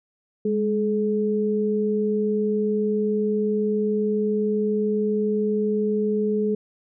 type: tone pair together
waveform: sine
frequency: 206.4 / 426.3 Hz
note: G#3 / G#4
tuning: -10 / +45 cents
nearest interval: octave + minor second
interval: 1255 cents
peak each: -23 / -22 dBFS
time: 0.45-6.55 s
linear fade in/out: 5 ms
effects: none